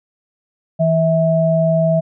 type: tone pair together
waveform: sine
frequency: 162.76 / 650 Hz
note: E3 / E5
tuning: -22 / -24 cents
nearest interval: 2 octaves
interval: 2398 cents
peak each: -15 / -14 dBFS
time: 0.79-2.01 s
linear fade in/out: 20 ms
effects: none